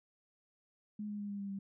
sine tone with pitch steps, 209.9 / 207.1 / 204.4 / 201.7 / 199.04 / 196.41 Hz, G#3 / G#3 / G#3 / G3 / G3 / G3, +19 / -5 / -27 / +50 / +27 / +4 cents, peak -38 dBFS, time 0.99-1.59 s, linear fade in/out 5 ms, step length 100 ms, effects none

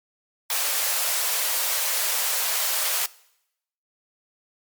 white high-pass noise, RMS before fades -24 dBFS, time 0.5-3.06 s, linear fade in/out 2 ms, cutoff 480 Hz, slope 48 dB/octave, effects noise-tail reverb RT60 0.8 s tail -21 dB re dry + MP3 96 kbps

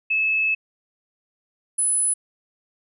sine tone pair in turn, 2600 / 10069 Hz, E7 / D#9, -24 / +20 cents, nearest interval octave + major seventh, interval 2344 cents, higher second, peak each -18 dBFS, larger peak neither, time 0.1-0.55 / 1.78-2.14 s, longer first, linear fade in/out 10 ms, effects none

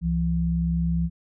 sine tone pair together, 66.83 / 168.4 Hz, C2 / E3, +37 / +37 cents, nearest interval octave + major third, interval 1600 cents, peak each -26 / -22 dBFS, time 0.01-1.1 s, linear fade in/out 50 ms, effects none

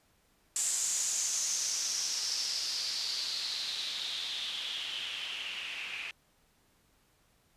blue noise with low-pass filter sweep, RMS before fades -35 dBFS, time 0.56-6.11 s, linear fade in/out 2 ms, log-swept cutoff 7600 to 2500 Hz, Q 5.1, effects pink hiss -69 dBFS RMS until 7.56 s + resampled to 32000 Hz

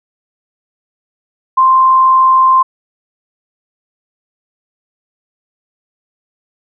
sine tone with frequency modulation, 1046.5 Hz, C6, in tune, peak -5 dBFS, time 1.57-2.63 s, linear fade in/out 10 ms, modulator 60.1 Hz, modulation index 0.22, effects none

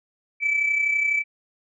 sine tone pair together, 2280 / 2312 Hz, C#7 / D7, +48 / -28 cents, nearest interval unison, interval 24 cents, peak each -27 / -19 dBFS, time 0.4-1.24 s, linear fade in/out 50 ms, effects tanh soft clip ceiling -14 dBFS

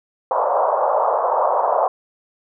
pink band-pass noise, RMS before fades -18 dBFS, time 0.31-1.88 s, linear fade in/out 2 ms, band 520 to 1100 Hz, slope 48 dB/octave, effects none

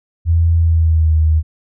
sine tone with pitch glide, 83.4 to 78.72 Hz, E2 to D#2, +21 to +21 cents, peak -9 dBFS, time 0.25-1.43 s, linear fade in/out 50 ms, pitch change -100 cents, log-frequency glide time 0.57-1.15 s, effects none

